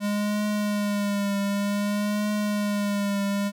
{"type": "tone with vibrato", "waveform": "square", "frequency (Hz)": 204.7, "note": "G#3", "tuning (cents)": -25, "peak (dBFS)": -24, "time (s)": [0, 3.52], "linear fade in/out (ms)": 50, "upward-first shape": "triangle", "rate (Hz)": 0.54, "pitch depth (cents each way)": 43, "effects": []}